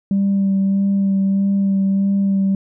sine tone with vibrato, 196 Hz, G3, in tune, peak -12 dBFS, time 0.11-2.55 s, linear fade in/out 2 ms, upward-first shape sine, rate 1.6 Hz, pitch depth 17 cents each way, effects tanh soft clip ceiling -11 dBFS

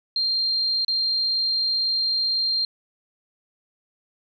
sine tone with dropouts, 4186 Hz, C8, in tune, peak -20 dBFS, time 0.16-2.65 s, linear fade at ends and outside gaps 2 ms, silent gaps 0.848-0.881 s, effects none

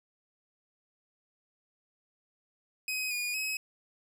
sawtooth tone with pitch steps, 2525 / 2443 / 2553 Hz, D#7 / D#7 / D#7, +25 / -32 / +44 cents, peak -28 dBFS, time 2.88-3.57 s, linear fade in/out 2 ms, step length 230 ms, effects none

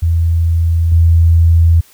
sine tone with level steps, 83.2 Hz, E2, 17 cents sharp, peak -9 / -5 dBFS, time 0.02-1.81 s, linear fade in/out 10 ms, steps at 0.92 s, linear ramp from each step 2 ms, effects white hiss -46 dBFS RMS until 1.93 s

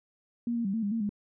sine tone with pitch steps, 236.4 / 233.4 / 194.6 / 225.4 / 202.2 / 228.1 / 205.6 Hz, A#3 / A#3 / G3 / A3 / G#3 / A#3 / G#3, +24 / +2 / -12 / +42 / -46 / -37 / -17 cents, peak -27 dBFS, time 0.47-1.093 s, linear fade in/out 2 ms, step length 89 ms, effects none

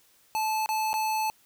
square tone with dropouts, 870 Hz, A5, 20 cents flat, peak -26 dBFS, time 0.35-1.3 s, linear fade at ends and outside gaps 0 ms, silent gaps 0.66-0.69 / 0.931-0.94 s, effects white hiss -62 dBFS RMS until 1.45 s

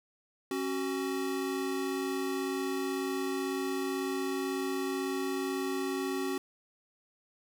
square tone pair together, 273.1 / 375.1 Hz, C#4 / F#4, -26 / +24 cents, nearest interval perfect fourth, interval 550 cents, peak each -35 / -34 dBFS, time 0.51-6.38 s, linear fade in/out 2 ms, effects none

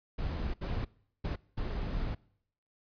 brown noise bursts at uneven times, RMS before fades -34 dBFS, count 4, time 0.18-0.54 / 0.61-0.85 / 1.24-1.36 / 1.57-2.15 s, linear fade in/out 10 ms, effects noise-tail reverb RT60 0.7 s tail -24 dB re dry + resampled to 11025 Hz

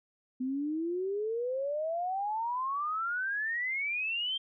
sine exponential sweep, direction up, 251 to 3192 Hz, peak -30 dBFS, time 0.4-4.38 s, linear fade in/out 10 ms, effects none

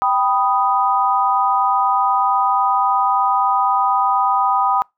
sine chord, G augmented, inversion none, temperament equal, 784 / 987.8 / 1244.5 Hz, G5 / B5 / D#6, 0 / 0 / 0 cents, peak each -18 dBFS, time 0.02-4.82 s, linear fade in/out 0 ms, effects noise-tail reverb RT60 0.2 s tail -26 dB re dry

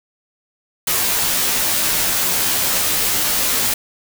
white noise with comb filter, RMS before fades -18 dBFS, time 0.87-3.74 s, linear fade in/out 5 ms, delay 14 ms, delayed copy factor -1, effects none

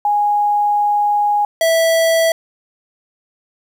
sine / square tone pair in turn, 827 / 656.4 Hz, G#5 / E5, -8 / -8 cents, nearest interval major third, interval 400 cents, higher first, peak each -12 dBFS, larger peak neither, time 0.05-1.45 / 1.61-2.32 s, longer first, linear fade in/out 2 ms, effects 8-bit

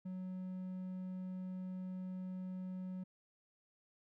triangle tone, 185 Hz, F#3, in tune, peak -39 dBFS, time 0.05-3.04 s, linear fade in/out 10 ms, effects none

